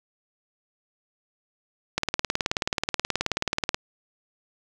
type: click train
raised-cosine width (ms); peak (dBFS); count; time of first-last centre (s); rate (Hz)
0.2; -6; 34; 1.98-3.745; 18.7
effects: none